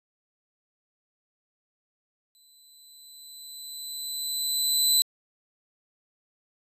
20% pulse tone with exponential growth, 4013 Hz, B7, 27 cents sharp, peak -12 dBFS, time 2.35-5.02 s, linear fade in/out 0 ms, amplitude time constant 580 ms, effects resampled to 32000 Hz

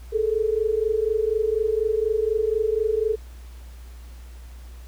sine tone pair together, 423.2 / 447.3 Hz, G#4 / A4, +33 / +28 cents, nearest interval minor second, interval 95 cents, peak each -23 / -22 dBFS, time 0.12-3.16 s, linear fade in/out 20 ms, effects added 60 Hz sine -38 dBFS peak until 4.87 s + pink hiss -53 dBFS RMS until 4.87 s

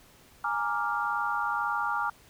sine chord, Bb dominant seventh, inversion third, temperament equal, 830.6 / 932.3 / 1174.7 / 1396.9 Hz, Ab5 / Bb5 / D6 / F6, 0 / 0 / 0 / 0 cents, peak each -33 / -33 / -32 / -31 dBFS, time 0.44-2.1 s, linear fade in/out 5 ms, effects pink hiss -57 dBFS RMS until 2.29 s

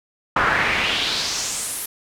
brown noise with band-pass filter sweep, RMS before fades -22 dBFS, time 0.36-1.86 s, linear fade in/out 5 ms, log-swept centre 1300 to 12000 Hz, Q 2.6, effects none

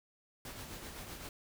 pink noise with tremolo, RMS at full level -45 dBFS, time 0.45-1.29 s, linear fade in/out 2 ms, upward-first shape sine, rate 7.8 Hz, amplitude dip 40%, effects none

